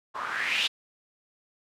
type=noise with low-pass filter sweep; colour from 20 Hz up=blue; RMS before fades=-29 dBFS; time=0.14-0.68 s; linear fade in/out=20 ms; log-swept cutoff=1000 to 3400 Hz; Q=4.5; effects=none